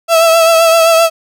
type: tone with vibrato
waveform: 35% pulse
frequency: 659.3 Hz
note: E5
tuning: in tune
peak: -4 dBFS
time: 0.08-1.1 s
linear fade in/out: 50 ms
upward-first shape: triangle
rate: 7.7 Hz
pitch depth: 38 cents each way
effects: none